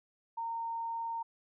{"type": "tone", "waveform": "sine", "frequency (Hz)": 919, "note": "A#5", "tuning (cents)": -25, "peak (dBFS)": -34, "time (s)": [0.37, 1.23], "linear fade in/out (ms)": 10, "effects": []}